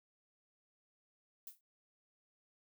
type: noise with exponential decay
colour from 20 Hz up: violet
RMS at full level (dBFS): -45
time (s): 1.47-1.61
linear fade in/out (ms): 2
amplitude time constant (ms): 29
effects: none